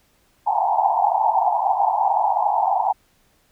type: band-pass noise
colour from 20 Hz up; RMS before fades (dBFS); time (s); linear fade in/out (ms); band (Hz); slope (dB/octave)
pink; -19; 0.46-2.93; 20; 710 to 940; 96
effects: pink hiss -61 dBFS RMS until 3.51 s